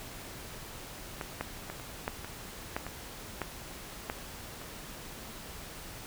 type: clicks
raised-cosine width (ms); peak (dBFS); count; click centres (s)
0.5; -20 / -17 / -23 / -30 / -16 / -25 / -16 / -23 / -17 / -17 / -29; 11; 1.212 / 1.41 / 1.7 / 1.798 / 2.079 / 2.246 / 2.765 / 2.866 / 3.417 / 4.099 / 4.616
effects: pink hiss -45 dBFS RMS until 6.06 s